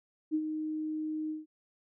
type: tone with ADSR envelope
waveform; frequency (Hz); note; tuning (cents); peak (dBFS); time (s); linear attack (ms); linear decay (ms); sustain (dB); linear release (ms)
sine; 310.3; D#4; -5; -25; 0.31-1.46; 35; 62; -7; 160
effects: none